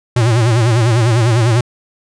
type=tone with vibrato; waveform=square; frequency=116.54 Hz; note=A#2; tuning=in tune; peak=-10 dBFS; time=0.16-1.61 s; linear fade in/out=5 ms; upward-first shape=sine; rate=10 Hz; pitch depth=120 cents each way; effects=resampled to 22050 Hz